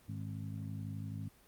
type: harmonic tone with a mistuned harmonic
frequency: 51.91 Hz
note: G#1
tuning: in tune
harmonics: 2 / 3 / 4 / 5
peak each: -41 / -45 / -47 / -49 dBFS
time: 0.08-1.29 s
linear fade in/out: 10 ms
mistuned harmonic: 5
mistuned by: +43 cents
effects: pink hiss -64 dBFS RMS until 1.47 s + Opus 32 kbps